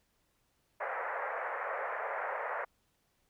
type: band-pass noise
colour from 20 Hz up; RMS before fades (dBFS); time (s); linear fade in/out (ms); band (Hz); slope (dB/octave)
pink; -37; 0.8-2.65; 10; 500 to 2000; 48
effects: pink hiss -75 dBFS RMS until 3.29 s